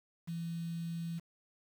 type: tone with quantisation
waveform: sine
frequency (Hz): 167.5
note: E3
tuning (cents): +28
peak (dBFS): -36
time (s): 0.27-1.2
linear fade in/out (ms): 20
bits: 9
effects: none